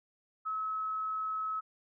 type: tone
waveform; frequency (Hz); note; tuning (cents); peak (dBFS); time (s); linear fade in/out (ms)
sine; 1289; E6; -39; -32; 0.45-1.61; 20
effects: none